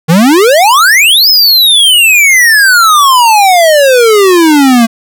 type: exponential two-way sweep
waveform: square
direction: up then down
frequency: 152 to 5250 to 223.6 Hz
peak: -3 dBFS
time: 0.08-4.87 s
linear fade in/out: 20 ms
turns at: 1.29 s
effects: none